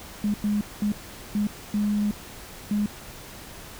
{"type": "tone bursts at uneven times", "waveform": "triangle", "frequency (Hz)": 207.7, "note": "G#3", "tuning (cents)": 0, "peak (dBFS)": -17, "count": 6, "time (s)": [[0.24, 0.34], [0.44, 0.61], [0.82, 0.92], [1.35, 1.47], [1.74, 2.11], [2.71, 2.86]], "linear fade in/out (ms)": 2, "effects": ["tanh soft clip ceiling -19 dBFS", "pink hiss -42 dBFS RMS until 3.79 s"]}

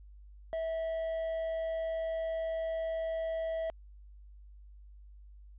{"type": "tone with quantisation", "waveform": "triangle", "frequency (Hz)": 651, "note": "E5", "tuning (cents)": -22, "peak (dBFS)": -30, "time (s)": [0.53, 3.7], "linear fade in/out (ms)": 0, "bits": 8, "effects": ["added 50 Hz sine -50 dBFS peak until 5.58 s", "resampled to 8000 Hz"]}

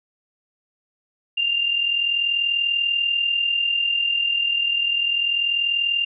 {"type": "tone with amplitude modulation", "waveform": "sine", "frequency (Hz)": 2794, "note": "F7", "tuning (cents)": 0, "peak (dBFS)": -16, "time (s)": [1.37, 6.05], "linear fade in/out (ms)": 10, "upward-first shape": "sine", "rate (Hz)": 40.3, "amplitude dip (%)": 55, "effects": []}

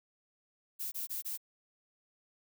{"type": "noise bursts", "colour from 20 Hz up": "violet", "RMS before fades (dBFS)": -38, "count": 4, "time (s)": [0.79, 1.376], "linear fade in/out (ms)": 20, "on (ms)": 130, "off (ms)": 22, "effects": []}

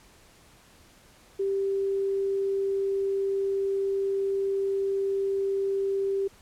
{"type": "tone", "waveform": "sine", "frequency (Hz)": 392, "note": "G4", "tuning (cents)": 0, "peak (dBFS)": -24, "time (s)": [1.39, 6.28], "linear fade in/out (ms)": 10, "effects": ["pink hiss -56 dBFS RMS until 6.41 s", "low-pass 12000 Hz 12 dB/octave"]}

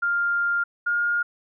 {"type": "tone pair in turn", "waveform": "sine", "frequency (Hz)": [1400, 1419.5], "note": ["F6", "F6"], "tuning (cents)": [4, 28], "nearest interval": "unison", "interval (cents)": 24, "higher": "second", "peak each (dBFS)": -20, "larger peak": "neither", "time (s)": [[0.02, 0.64], [0.86, 1.23]], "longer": "first", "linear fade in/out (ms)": 10, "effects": []}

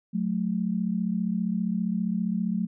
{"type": "tone pair together", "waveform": "sine", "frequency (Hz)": [183.05, 218.1], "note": ["F#3", "A3"], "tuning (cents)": [-18, -15], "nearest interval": "minor third", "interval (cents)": 303, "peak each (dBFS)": -27, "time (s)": [0.13, 2.67], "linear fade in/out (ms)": 20, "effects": []}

